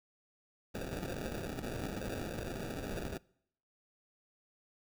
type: noise with sample-and-hold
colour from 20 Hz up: white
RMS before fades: -40 dBFS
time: 0.74-3.18 s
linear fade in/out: 10 ms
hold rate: 1050 Hz
effects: noise-tail reverb RT60 0.7 s tail -24 dB re dry